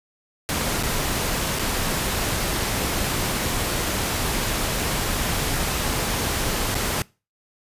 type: noise with dropouts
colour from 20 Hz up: pink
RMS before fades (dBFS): -24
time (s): 0.49-7.02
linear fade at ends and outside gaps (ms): 0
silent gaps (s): 0.827-0.834 / 1.588-1.594 / 6.745-6.752
effects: noise-tail reverb RT60 0.3 s tail -23 dB re dry + resampled to 32000 Hz